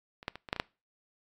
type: clicks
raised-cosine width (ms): 0.3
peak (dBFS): -30 / -15 / -25 / -26 / -12 / -21 / -11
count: 7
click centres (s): 0.229 / 0.281 / 0.356 / 0.488 / 0.529 / 0.563 / 0.599
effects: noise-tail reverb RT60 0.3 s tail -23 dB re dry + MP3 96 kbps